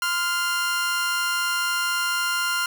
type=tone pair together; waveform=sawtooth; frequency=1034 / 1400 Hz; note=C6 / F6; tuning=-21 / +4 cents; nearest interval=perfect fourth; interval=525 cents; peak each=-26 / -19 dBFS; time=0.02-2.66 s; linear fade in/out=2 ms; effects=none